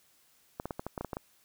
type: clicks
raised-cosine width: 1 ms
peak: -21 dBFS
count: 10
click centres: 0.599 / 0.656 / 0.708 / 0.795 / 0.866 / 0.978 / 1.01 / 1.047 / 1.132 / 1.169 s
effects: white hiss -66 dBFS RMS until 1.44 s